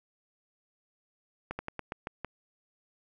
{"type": "slowing click train", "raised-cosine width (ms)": 0.5, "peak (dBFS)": -20, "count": 7, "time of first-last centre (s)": [1.51, 2.247], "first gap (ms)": 80, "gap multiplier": 1.17, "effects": []}